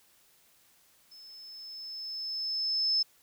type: tone with level ramp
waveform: sine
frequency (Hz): 5240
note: E8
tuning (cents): -11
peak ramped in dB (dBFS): -49 to -23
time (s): 1.11-3.03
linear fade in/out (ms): 10
effects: white hiss -64 dBFS RMS until 3.22 s